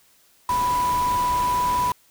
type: tone in noise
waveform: sine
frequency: 987.8 Hz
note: B5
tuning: in tune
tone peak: -19 dBFS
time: 0.49-1.92 s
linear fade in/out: 2 ms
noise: pink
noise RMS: -32 dBFS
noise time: 0.49-1.92 s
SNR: +10 dB
effects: white hiss -58 dBFS RMS until 2.1 s